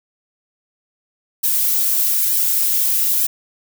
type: noise with flanger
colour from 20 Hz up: violet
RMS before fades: -17 dBFS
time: 1.43-3.27 s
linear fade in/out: 10 ms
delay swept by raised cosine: 1.4 to 6.1 ms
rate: 1.1 Hz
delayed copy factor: -1
effects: none